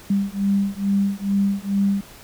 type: beating tone pair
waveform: sine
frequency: 197.5 / 199.8 Hz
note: G3 / G3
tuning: +13 / +33 cents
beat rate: 2.3 Hz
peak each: -21 dBFS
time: 0.1-2.01 s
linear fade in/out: 5 ms
effects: pink hiss -44 dBFS RMS until 2.23 s